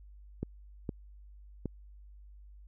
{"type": "clicks", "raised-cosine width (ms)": 3, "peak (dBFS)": -21, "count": 3, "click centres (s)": [0.43, 0.892, 1.657], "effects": ["added 50 Hz sine -50 dBFS peak until 2.67 s"]}